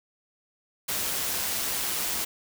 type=noise with amplitude modulation; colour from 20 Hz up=white; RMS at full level=-28 dBFS; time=0.88-2.25 s; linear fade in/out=10 ms; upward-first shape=sine; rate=133 Hz; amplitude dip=25%; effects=none